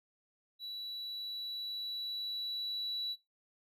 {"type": "tone with level ramp", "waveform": "triangle", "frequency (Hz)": 3934, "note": "B7", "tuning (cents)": -7, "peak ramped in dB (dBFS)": [-39, -32], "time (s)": [0.59, 3.16], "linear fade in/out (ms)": 50, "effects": ["noise-tail reverb RT60 0.2 s tail -20 dB re dry", "tanh soft clip ceiling -31 dBFS"]}